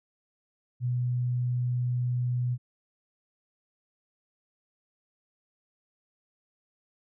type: tone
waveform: sine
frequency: 123.47 Hz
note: B2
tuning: in tune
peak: -25 dBFS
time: 0.8-2.58 s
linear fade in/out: 50 ms
effects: none